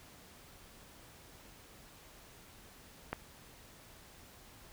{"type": "click", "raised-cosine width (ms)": 0.5, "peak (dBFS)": -20, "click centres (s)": 3.13, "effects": ["pink hiss -57 dBFS RMS until 4.72 s"]}